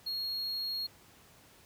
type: tone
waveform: triangle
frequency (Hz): 4293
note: C8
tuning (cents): +44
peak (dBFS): -32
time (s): 0.06-0.87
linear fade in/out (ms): 10
effects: pink hiss -59 dBFS RMS until 1.65 s + high-pass 60 Hz 12 dB/octave